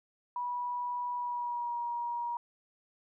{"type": "tone with pitch glide", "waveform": "sine", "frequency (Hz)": [976, 951.5], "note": ["B5", "A#5"], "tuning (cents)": [-21, 35], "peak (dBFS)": -32, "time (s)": [0.36, 2.37], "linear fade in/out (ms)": 2, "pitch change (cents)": -44, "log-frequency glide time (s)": [1.14, 1.77], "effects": []}